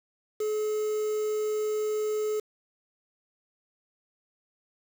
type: tone with quantisation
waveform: triangle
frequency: 427 Hz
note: G#4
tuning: 48 cents sharp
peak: -24 dBFS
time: 0.4-2.4 s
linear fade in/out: 5 ms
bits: 7
effects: none